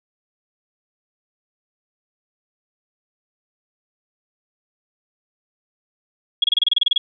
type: tone bursts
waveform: sine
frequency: 3325 Hz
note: G#7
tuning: 1 cent sharp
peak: -12 dBFS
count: 12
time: 6.42-6.98 s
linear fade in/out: 5 ms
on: 21 ms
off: 28 ms
effects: none